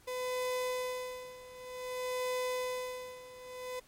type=tone with tremolo; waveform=35% pulse; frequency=504 Hz; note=B4; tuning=35 cents sharp; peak=-30 dBFS; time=0.07-3.8 s; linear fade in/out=10 ms; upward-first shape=sine; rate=0.54 Hz; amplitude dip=85%; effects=pink hiss -62 dBFS RMS until 3.87 s + MP3 64 kbps